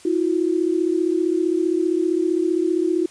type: tone pair together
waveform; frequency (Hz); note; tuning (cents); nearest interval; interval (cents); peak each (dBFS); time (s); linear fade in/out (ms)
sine; 325.4 / 360.7; E4 / F#4; -22 / -44; major second; 178; -20; 0.05-3.06; 5
effects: white hiss -47 dBFS RMS until 3.1 s + resampled to 22050 Hz